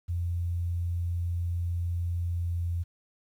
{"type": "tone with pitch glide", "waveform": "sine", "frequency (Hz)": [86.5, 85.95], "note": ["F2", "F2"], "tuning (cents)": [-16, -27], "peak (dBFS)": -27, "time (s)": [0.08, 2.84], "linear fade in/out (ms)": 20, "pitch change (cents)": -11, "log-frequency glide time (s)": [2.24, 2.68], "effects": ["10-bit"]}